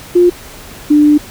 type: tone pair in turn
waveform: sine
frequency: 353.3 / 297.1 Hz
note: F4 / D4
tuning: +20 / +20 cents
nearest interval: minor third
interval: 300 cents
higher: first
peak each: -4 dBFS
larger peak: neither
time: 0.15-0.3 / 0.9-1.18 s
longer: second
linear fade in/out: 10 ms
effects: pink hiss -33 dBFS RMS until 1.3 s